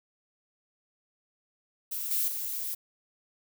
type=noise with level steps; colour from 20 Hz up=violet; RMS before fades=-34 / -28 / -34 dBFS; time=1.91-2.75 s; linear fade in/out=10 ms; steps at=2.11 / 2.28 s; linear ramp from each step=2 ms; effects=none